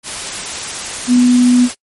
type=tone in noise; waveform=sine; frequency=246.9 Hz; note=B3; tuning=in tune; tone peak=-6 dBFS; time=1.07-1.69 s; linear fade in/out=50 ms; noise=white; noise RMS=-23 dBFS; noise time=0.03-1.75 s; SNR=+14 dB; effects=noise-tail reverb RT60 0.1 s tail -25 dB re dry + MP3 48 kbps